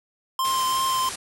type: tone with vibrato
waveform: square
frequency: 1048 Hz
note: C6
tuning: 2 cents sharp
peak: -22 dBFS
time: 0.39-1.09 s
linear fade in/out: 2 ms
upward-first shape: triangle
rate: 2.8 Hz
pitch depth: 17 cents each way
type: low-pass noise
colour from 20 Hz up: white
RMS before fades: -34 dBFS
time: 0.44-1.16 s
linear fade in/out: 10 ms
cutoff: 11000 Hz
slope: 96 dB/octave
effects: none